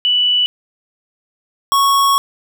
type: tone pair in turn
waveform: sine / square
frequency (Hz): 2963 / 1106.7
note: F#7 / C#6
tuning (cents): +2 / -3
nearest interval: octave + perfect fourth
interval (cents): 1705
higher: first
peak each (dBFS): -11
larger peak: neither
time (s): 0.05-0.46 / 1.72-2.18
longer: second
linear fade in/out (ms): 0
effects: none